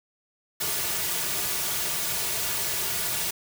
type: noise with comb filter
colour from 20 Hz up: white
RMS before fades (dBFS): -28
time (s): 0.6-3.31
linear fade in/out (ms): 10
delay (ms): 3.8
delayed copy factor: -0.85
effects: none